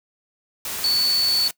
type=tone in noise; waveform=sine; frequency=4461 Hz; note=C#8; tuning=10 cents sharp; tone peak=-17 dBFS; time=0.84-1.48 s; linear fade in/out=2 ms; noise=white; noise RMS=-29 dBFS; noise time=0.65-1.51 s; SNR=+9 dB; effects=noise-tail reverb RT60 0.1 s tail -21 dB re dry